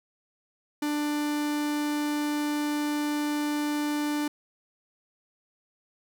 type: tone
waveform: 45% pulse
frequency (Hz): 295.8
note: D4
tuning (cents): +13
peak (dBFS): -26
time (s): 0.82-4.28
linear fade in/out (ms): 5
effects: none